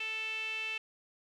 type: tone with band-pass filter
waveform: sawtooth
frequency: 440 Hz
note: A4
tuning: in tune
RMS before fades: -37 dBFS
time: 0-0.78 s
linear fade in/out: 5 ms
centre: 2700 Hz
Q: 9.2
effects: none